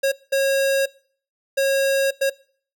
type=tone bursts at uneven times; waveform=square; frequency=545 Hz; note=C#5; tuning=29 cents flat; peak=-17 dBFS; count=4; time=0.03-0.12 / 0.32-0.86 / 1.57-2.11 / 2.21-2.3 s; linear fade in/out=10 ms; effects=noise-tail reverb RT60 0.5 s tail -22 dB re dry